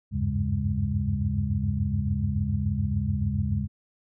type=tone cluster; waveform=sine; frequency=77.2 / 93.6 / 100.6 / 136.6 / 204 Hz; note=D#2 / F#2 / G2 / C#3 / G#3; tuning=-13 / +20 / +45 / -25 / -31 cents; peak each=-30 dBFS; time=0.11-3.68 s; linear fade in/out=50 ms; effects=none